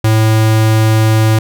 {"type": "tone", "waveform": "square", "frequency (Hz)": 110, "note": "A2", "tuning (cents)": 0, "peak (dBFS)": -8, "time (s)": [0.04, 1.39], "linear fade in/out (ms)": 5, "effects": []}